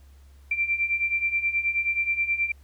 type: beating tone pair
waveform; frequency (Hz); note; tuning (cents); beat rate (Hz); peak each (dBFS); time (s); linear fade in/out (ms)
sine; 2350 / 2359.4; D7 / D7; +1 / +7; 9.4; -28 / -24; 0.51-2.52; 5
effects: added 69 Hz sine -48 dBFS peak until 2.63 s + pink hiss -63 dBFS RMS until 2.63 s